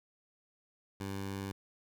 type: tone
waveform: 15% pulse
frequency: 98 Hz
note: G2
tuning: in tune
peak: -31 dBFS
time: 1-1.52 s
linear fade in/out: 5 ms
effects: 12-bit